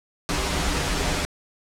pink noise with comb filter, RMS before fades -24 dBFS, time 0.29-1.25 s, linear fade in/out 0 ms, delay 9 ms, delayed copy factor -0.75, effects low-pass 8000 Hz 12 dB/octave

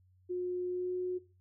sine tone with pitch glide, 360 to 363.8 Hz, F#4 to F#4, -47 to -29 cents, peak -32 dBFS, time 0.29-1.19 s, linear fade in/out 20 ms, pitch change +18 cents, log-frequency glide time 0.69-0.93 s, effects noise-tail reverb RT60 0.3 s tail -17 dB re dry + added 92 Hz sine -63 dBFS peak until 1.4 s

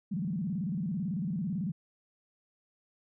sine tone with vibrato, 180.9 Hz, F#3, 39 cents flat, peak -30 dBFS, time 0.11-1.72 s, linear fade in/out 10 ms, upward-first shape square, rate 18 Hz, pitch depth 220 cents each way, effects none

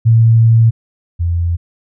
sine tone pair in turn, 114 / 85.4 Hz, A#2 / F2, -38 / -38 cents, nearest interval perfect fourth, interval 500 cents, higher first, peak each -5 / -12 dBFS, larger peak first, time 0.05-0.71 / 1.19-1.57 s, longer first, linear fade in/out 20 ms, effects none

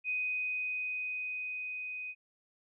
sine tone with level ramp, 2500 Hz, D#7, 8 cents sharp, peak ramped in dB -30 to -38 dBFS, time 0.04-2.15 s, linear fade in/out 50 ms, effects none

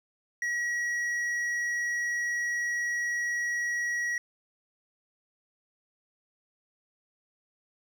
triangle tone with hard clipping, 1914 Hz, A#6, 45 cents sharp, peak -29 dBFS, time 0.42-4.18 s, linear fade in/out 2 ms, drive 9 dB, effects none

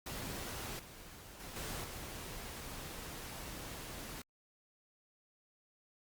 pink noise with level steps, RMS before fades -43 / -53 / -48 / -42 / -46 dBFS, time 0.06-4.22 s, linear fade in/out 5 ms, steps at 0.79 / 1.4 / 1.56 / 1.84 s, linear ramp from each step 2 ms, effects Opus 48 kbps

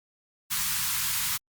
white band-stop noise, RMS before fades -28 dBFS, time 0.5-1.38 s, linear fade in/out 20 ms, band 190 to 940 Hz, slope 48 dB/octave, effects Opus 48 kbps

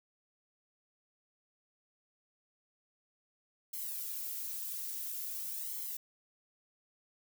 violet noise with flanger, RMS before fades -40 dBFS, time 3.73-5.97 s, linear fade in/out 5 ms, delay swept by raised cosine 0.94 to 3.34 ms, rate 0.49 Hz, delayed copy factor +0.95, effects none

